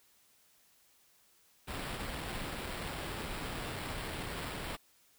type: noise with sample-and-hold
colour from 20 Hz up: pink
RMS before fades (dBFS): -40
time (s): 1.67-4.77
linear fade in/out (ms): 20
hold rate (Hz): 6300
effects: white hiss -67 dBFS RMS until 5.18 s